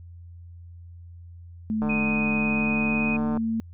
sine tone with pitch glide, 217.8 to 225.4 Hz, A3 to A3, -17 to +42 cents, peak -23 dBFS, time 1.7-3.6 s, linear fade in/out 0 ms, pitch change +59 cents, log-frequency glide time 2.39-3.28 s
click train, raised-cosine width 1 ms, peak -19 dBFS, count 234, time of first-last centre 1.82-3.373 s, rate 150 Hz
sine tone with vibrato, 2494 Hz, D#7, 3 cents sharp, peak -26 dBFS, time 1.89-3.17 s, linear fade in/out 10 ms, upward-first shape sine, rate 18 Hz, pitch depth 11 cents each way
effects added 86 Hz sine -41 dBFS peak until 3.73 s

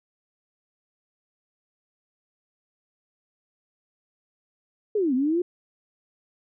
sine linear two-way sweep, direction down then up, 441.3 to 245 to 363.9 Hz, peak -20 dBFS, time 4.95-5.42 s, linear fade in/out 5 ms, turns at 5.14 s, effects none

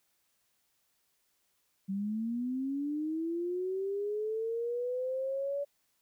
sine linear sweep, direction up, 190 to 573 Hz, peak -31 dBFS, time 1.88-5.65 s, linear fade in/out 20 ms, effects white hiss -75 dBFS RMS until 6.01 s

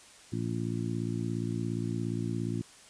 harmonic tone, 57.2 Hz, A#1, 32 cents flat, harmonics 2 / 3 / 4 / 5 / 6, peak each -34 / -36 / -37 / -38 / -39 dBFS, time 0.32-2.62 s, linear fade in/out 10 ms, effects white hiss -54 dBFS RMS until 2.89 s + resampled to 22050 Hz

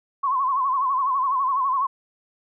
sine tone with vibrato, 1064 Hz, C6, 29 cents sharp, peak -19 dBFS, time 0.23-1.87 s, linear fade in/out 10 ms, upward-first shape sine, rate 12 Hz, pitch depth 100 cents each way, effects none

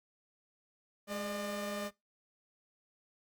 sawtooth tone pair together, 207.7 / 601.9 Hz, G#3 / D5, 0 / +42 cents, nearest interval octave + tritone, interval 1842 cents, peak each -36 / -35 dBFS, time 1.07-1.91 s, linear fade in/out 50 ms, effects noise-tail reverb RT60 0.2 s tail -21 dB re dry + Opus 48 kbps

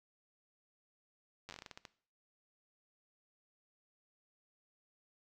slowing click train, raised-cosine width 0.2 ms, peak -30 dBFS, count 12, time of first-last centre 1.49-1.852 s, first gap 9 ms, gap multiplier 1.24, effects noise-tail reverb RT60 0.5 s tail -18 dB re dry

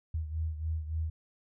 sine beating tone pair, 78.9 / 82.4 Hz, D#2 / E2, +25 / 0 cents, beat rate 3.5 Hz, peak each -32 / -38 dBFS, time 0.14-1.1 s, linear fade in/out 5 ms, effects none

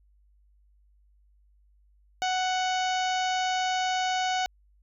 harmonic tone, 742 Hz, F#5, 5 cents sharp, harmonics 1 / 2 / 3 / 4 / 5 / 6 / 7 / 8 / 9, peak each -26 / -34 / -37 / -35 / -40 / -42 / -44 / -43 / -43 dBFS, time 2.22-4.46 s, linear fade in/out 0 ms, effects added 50 Hz sine -59 dBFS peak until 4.82 s

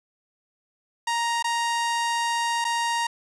sawtooth tone with dropouts, 935 Hz, A#5, 5 cents sharp, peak -19 dBFS, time 1.07-3.07 s, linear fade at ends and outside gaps 5 ms, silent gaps 1.426-1.442 / 2.644-2.649 s, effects resampled to 22050 Hz + 8-bit

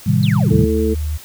sine chord, A half-diminished seventh, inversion none, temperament just, 110 / 132 / 158.4 / 198 Hz, A2 / C3 / Eb3 / G3, 0 / +16 / +31 / +18 cents, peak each -17 dBFS, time 0.06-0.65 s, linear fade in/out 10 ms
triangle exponential sweep, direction down, 4331 to 92 Hz, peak -24 dBFS, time 0.23-0.61 s, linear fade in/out 0 ms
harmonic tone, 110 Hz, A2, in tune, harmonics 2 / 3 / 4, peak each -20 / -21 / -18 dBFS, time 0.5-0.95 s, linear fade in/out 20 ms
sine tone with vibrato, 76.1 Hz, D#2, 38 cents flat, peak -18 dBFS, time 0.51-1.18 s, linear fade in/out 20 ms, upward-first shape triangle, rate 5.1 Hz, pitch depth 14 cents each way
effects white hiss -39 dBFS RMS until 1.24 s

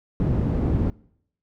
white low-pass noise, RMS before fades -22 dBFS, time 0.2-0.9 s, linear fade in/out 0 ms, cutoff 200 Hz, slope 12 dB/octave, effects noise-tail reverb RT60 0.7 s tail -24 dB re dry

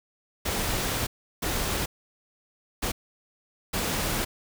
pink noise bursts at uneven times, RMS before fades -28 dBFS, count 4, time 0.45-1.07 / 1.42-1.86 / 2.82-2.92 / 3.73-4.25 s, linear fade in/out 10 ms, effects none

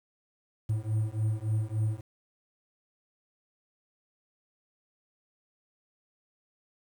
triangle beating tone pair, 106.8 / 110.3 Hz, G#2 / A2, +49 / +5 cents, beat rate 3.5 Hz, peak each -28 dBFS, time 0.69-2.01 s, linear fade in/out 10 ms, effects 9-bit

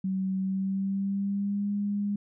sine tone with pitch glide, 190 to 203.6 Hz, F#3 to G#3, +46 to -34 cents, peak -26 dBFS, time 0.04-2.16 s, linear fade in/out 5 ms, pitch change +120 cents, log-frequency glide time 0.39-1.71 s, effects none

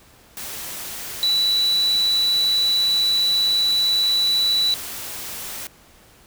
sine tone in noise, 3951 Hz, B7, in tune, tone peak -16 dBFS, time 1.23-4.74 s, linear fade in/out 0 ms, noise white, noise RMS -32 dBFS, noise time 0.37-5.67 s, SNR +13 dB, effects pink hiss -51 dBFS RMS until 6.26 s

